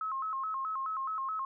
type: tone with vibrato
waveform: sine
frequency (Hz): 1174.7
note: D6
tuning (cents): 0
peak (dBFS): -32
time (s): 0.01-1.45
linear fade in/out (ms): 2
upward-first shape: square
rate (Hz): 4.7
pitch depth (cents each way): 160
effects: none